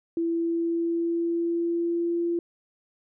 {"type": "tone with pitch glide", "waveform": "sine", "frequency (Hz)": [334.1, 341.7], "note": ["E4", "F4"], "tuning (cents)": [23, -38], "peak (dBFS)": -23, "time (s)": [0.17, 2.39], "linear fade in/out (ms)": 2, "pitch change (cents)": 39, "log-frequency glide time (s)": [0.29, 2.2], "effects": []}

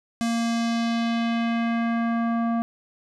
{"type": "tone with low-pass filter sweep", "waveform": "square", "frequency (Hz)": 231.6, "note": "A#3", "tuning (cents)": -11, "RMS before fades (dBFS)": -24, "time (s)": [0.21, 2.62], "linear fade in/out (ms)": 0, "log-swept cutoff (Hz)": [8300, 1000], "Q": 1.4, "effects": []}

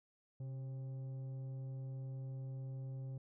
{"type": "tone with frequency modulation", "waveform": "sine", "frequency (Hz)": 130.81, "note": "C3", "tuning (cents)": 0, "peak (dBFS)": -39, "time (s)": [0.4, 3.18], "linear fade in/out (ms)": 5, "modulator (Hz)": 408, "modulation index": 0.21, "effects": ["tanh soft clip ceiling -41 dBFS"]}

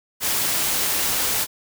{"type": "noise", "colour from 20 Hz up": "white", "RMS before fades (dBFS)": -22, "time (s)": [0.2, 1.47], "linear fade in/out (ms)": 50, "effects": []}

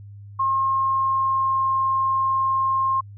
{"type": "tone with pitch glide", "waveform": "sine", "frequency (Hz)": [1072, 1064.6], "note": ["C6", "C6"], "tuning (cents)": [42, 30], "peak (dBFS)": -18, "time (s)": [0.39, 3.01], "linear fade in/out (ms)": 10, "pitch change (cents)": -12, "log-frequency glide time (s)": [0.56, 1.75], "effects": ["added 101 Hz sine -38 dBFS peak until 3.17 s"]}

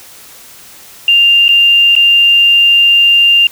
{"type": "tone with dropouts", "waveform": "sine", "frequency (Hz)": 2794, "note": "F7", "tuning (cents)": 0, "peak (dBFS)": -4, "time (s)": [1.08, 3.47], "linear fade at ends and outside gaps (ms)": 2, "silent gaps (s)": [[1.482, 1.49], [1.953, 1.963]], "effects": ["white hiss -36 dBFS RMS until 3.51 s"]}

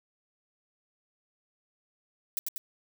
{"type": "noise with echo", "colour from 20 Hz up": "violet", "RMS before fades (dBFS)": -30, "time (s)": [2.37, 2.39], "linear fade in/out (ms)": 0, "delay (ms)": 95, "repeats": 2, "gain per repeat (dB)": -3, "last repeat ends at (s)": 2.58, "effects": []}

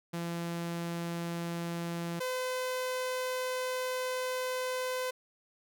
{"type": "tone pair in turn", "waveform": "sawtooth", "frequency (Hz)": [170, 509.4], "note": ["F3", "C5"], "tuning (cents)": [-46, -46], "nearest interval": "octave + perfect fifth", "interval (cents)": 1900, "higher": "second", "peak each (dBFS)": [-30, -28], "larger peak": "second", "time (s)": [[0.13, 2.2], [2.2, 5.11]], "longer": "second", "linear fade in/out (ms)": 10, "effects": []}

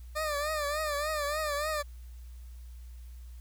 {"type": "tone with vibrato", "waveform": "20% pulse", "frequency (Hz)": 599, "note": "D5", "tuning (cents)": 34, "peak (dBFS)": -25, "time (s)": [0.15, 1.83], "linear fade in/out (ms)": 20, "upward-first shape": "triangle", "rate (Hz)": 3.4, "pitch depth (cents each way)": 98, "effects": ["added 60 Hz sine -43 dBFS peak until 3.4 s", "white hiss -64 dBFS RMS until 3.4 s"]}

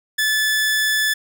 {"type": "tone", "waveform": "sawtooth", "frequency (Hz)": 1735, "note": "A6", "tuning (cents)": -25, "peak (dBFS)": -13, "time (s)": [0.18, 1.14], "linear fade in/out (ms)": 10, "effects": []}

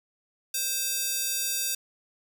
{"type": "tone with high-pass filter", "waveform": "square", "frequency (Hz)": 523.3, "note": "C5", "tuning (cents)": 0, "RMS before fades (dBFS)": -29, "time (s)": [0.54, 1.75], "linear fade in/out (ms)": 5, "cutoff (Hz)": 5600, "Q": 0.73, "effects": []}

